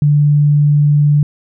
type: tone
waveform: sine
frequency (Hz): 146.83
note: D3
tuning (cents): 0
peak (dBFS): -7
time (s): 0.02-1.23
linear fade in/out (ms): 2
effects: none